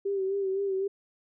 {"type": "tone with vibrato", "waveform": "sine", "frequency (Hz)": 389.7, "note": "G4", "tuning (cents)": -10, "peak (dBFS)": -26, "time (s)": [0.05, 0.88], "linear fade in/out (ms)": 10, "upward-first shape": "sine", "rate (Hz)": 3.9, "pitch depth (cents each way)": 46, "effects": []}